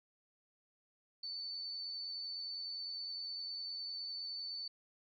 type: tone with amplitude modulation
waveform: sine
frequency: 4507 Hz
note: C#8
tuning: 28 cents sharp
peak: -39 dBFS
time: 1.23-4.68 s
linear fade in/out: 5 ms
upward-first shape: sine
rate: 89.8 Hz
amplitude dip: 30%
effects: none